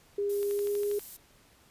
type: tone with pitch glide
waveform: sine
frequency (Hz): 405.3 to 410.2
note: G#4 to G#4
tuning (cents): -42 to -21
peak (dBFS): -27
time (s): 0.18-0.99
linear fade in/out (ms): 5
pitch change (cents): +21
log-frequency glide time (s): 0.45-0.87
type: noise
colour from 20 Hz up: violet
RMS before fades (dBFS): -42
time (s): 0.29-1.17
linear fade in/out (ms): 10
type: click train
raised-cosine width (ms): 0.2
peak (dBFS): -29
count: 8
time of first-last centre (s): 0.43-0.995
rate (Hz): 12.4
effects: pink hiss -61 dBFS RMS until 1.7 s + resampled to 32000 Hz